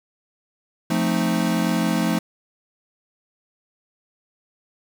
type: chord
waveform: square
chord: F dominant seventh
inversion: none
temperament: equal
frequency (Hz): 174.61 / 220 / 261.6 / 311.1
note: F3 / A3 / C4 / Eb4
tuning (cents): 0 / 0 / 0 / 0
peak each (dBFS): -24 / -24 / -28 / -27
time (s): 0.9-2.19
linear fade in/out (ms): 5
effects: 8-bit